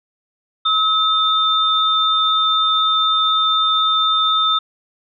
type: tone pair together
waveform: sine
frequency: 1286 / 3598 Hz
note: E6 / A7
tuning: -43 / +38 cents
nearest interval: octave + tritone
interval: 1781 cents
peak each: -16 dBFS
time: 0.65-4.59 s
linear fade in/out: 10 ms
effects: none